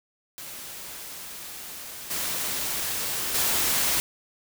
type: noise with level steps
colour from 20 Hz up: white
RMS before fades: -39 / -29 / -24 dBFS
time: 0.38-4 s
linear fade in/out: 0 ms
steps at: 2.1 / 3.34 s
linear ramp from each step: 10 ms
effects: none